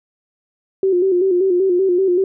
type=tone with vibrato; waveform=sine; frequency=369.4 Hz; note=F#4; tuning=3 cents flat; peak=-12 dBFS; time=0.83-2.24 s; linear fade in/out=2 ms; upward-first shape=square; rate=5.2 Hz; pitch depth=68 cents each way; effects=none